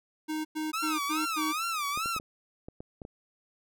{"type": "tone bursts", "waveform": "square", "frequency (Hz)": 310.6, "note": "D#4", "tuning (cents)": -3, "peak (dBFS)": -31, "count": 5, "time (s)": [0.28, 1.53], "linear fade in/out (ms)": 20, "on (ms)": 170, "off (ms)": 100}
{"type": "tone with vibrato", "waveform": "sawtooth", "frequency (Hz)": 1244.5, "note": "D#6", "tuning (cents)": 0, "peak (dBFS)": -26, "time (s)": [0.73, 2.19], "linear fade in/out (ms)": 10, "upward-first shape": "sine", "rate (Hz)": 2.4, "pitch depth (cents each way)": 170}
{"type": "clicks", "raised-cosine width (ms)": 2, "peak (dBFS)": -28, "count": 8, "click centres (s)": [1.975, 2.059, 2.164, 2.199, 2.685, 2.805, 3.018, 3.051]}
{"effects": []}